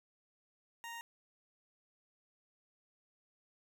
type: tone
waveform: 20% pulse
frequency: 932 Hz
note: A#5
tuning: 1 cent flat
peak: -39 dBFS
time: 0.84-1.01 s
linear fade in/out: 0 ms
effects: none